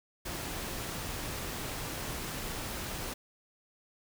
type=noise; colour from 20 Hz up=pink; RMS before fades=-38 dBFS; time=0.25-3.14 s; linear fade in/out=10 ms; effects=none